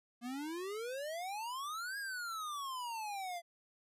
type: exponential two-way sweep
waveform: square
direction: up then down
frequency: 233.1 to 1661.2 to 676 Hz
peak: -40 dBFS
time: 0.21-3.42 s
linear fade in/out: 50 ms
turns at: 1.98 s
effects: resampled to 32000 Hz